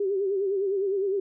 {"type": "tone with vibrato", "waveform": "sine", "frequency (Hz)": 392, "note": "G4", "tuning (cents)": 0, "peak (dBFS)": -23, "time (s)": [0, 1.2], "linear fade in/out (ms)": 5, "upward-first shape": "sine", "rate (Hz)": 9.8, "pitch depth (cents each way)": 76, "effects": []}